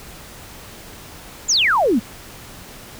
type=exponential sweep; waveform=sine; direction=down; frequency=7459 to 196 Hz; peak=-13 dBFS; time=1.48-2 s; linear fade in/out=20 ms; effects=pink hiss -39 dBFS RMS until 2.99 s